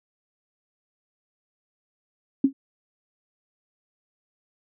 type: tone with exponential decay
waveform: sine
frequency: 271.7 Hz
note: C#4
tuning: 35 cents flat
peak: -11 dBFS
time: 2.44-2.53 s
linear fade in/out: 5 ms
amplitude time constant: 19 ms
effects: none